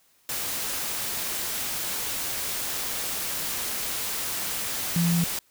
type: tone in noise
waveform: sine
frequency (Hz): 170.4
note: F3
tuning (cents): -42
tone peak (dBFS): -20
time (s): 4.96-5.24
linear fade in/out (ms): 2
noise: white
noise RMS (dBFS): -30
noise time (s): 0.29-5.39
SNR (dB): +7
effects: white hiss -63 dBFS RMS until 5.5 s